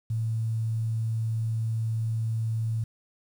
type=tone with quantisation; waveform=sine; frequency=112.3 Hz; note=A2; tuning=36 cents sharp; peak=-25 dBFS; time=0.1-2.84 s; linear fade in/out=5 ms; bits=9; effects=none